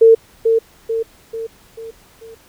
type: tone with echo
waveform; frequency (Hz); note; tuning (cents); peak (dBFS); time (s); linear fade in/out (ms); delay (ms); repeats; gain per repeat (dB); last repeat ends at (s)
sine; 452.3; A4; +48; -4; 0.01-0.15; 10; 440; 5; -6; 2.35
effects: pink hiss -49 dBFS RMS until 2.48 s